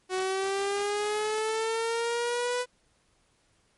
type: linear sweep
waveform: sawtooth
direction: up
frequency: 370 to 497.3 Hz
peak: -23 dBFS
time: 0.09-2.66 s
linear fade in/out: 50 ms
effects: pink hiss -68 dBFS RMS until 3.77 s + MP3 48 kbps